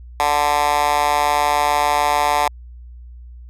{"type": "tone with high-pass filter", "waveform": "10% pulse", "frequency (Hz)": 146.83, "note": "D3", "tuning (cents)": 0, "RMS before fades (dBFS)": -17, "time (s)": [0.2, 2.48], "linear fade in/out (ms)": 0, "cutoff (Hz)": 860, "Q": 2.7, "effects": ["added 60 Hz sine -35 dBFS peak until 3.49 s", "resampled to 32000 Hz"]}